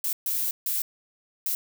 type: noise bursts at uneven times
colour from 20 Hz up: violet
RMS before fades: -27 dBFS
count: 4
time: 0.04-0.13 / 0.26-0.51 / 0.66-0.82 / 1.46-1.55 s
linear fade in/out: 2 ms
effects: none